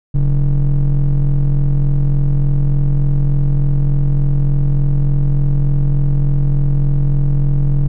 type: ring-modulated tone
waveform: triangle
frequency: 80.2 Hz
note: E2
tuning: 47 cents flat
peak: -5 dBFS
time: 0.14-7.88 s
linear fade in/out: 10 ms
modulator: 58.5 Hz
effects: none